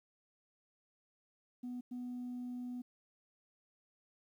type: tone bursts at uneven times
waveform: sine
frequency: 246.9 Hz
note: B3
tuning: in tune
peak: -38 dBFS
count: 2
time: 1.63-1.81 / 1.91-2.82 s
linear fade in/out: 10 ms
effects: tanh soft clip ceiling -38 dBFS + 12-bit